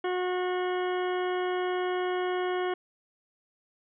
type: harmonic tone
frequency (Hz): 363.7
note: F#4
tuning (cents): -30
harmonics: 1 / 2 / 3 / 4 / 5 / 6 / 8 / 9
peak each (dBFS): -28 / -34 / -38 / -40 / -42 / -44 / -46 / -47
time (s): 0.04-2.74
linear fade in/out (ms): 5
effects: none